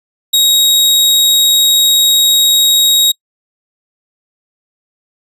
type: tone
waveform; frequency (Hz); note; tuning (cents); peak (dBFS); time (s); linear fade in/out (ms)
sawtooth; 3787; A#7; +27; -4; 0.33-3.12; 10
effects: noise-tail reverb RT60 0.1 s tail -26 dB re dry + resampled to 32000 Hz